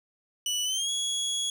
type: tone with pitch glide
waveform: 25% pulse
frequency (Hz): 2960 to 3342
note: F#7 to G#7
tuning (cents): 0 to +10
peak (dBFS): -23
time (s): 0.46-1.5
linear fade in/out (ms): 2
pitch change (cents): +210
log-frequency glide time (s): 0.64-0.9
effects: none